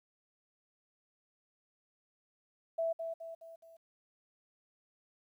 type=tone with echo; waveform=sine; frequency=659.3 Hz; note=E5; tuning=in tune; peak=-30 dBFS; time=2.78-2.93 s; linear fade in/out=10 ms; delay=210 ms; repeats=4; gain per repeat=-6 dB; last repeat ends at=3.77 s; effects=12-bit